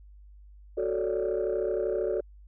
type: chord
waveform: sine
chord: D major seventh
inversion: first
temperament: equal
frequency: 370 / 440 / 554.4 / 587.3 Hz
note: F#4 / A4 / C#5 / D5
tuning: 0 / 0 / 0 / 0 cents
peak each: -29 / -29 / -33 / -32 dBFS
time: 0.77-2.21 s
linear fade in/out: 10 ms
effects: tanh soft clip ceiling -20 dBFS + added 50 Hz sine -48 dBFS peak until 2.47 s